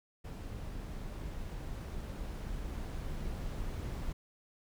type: noise with level ramp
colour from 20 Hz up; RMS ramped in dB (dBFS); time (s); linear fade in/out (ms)
brown; -42 to -38; 0.24-4.13; 10
effects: none